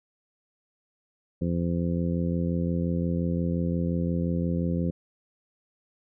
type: harmonic tone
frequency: 85.7 Hz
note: F2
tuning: 32 cents flat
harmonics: 1 / 2 / 3 / 4 / 5 / 6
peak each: -31 / -26 / -32 / -36 / -40 / -36 dBFS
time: 1.41-4.91 s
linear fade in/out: 10 ms
effects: none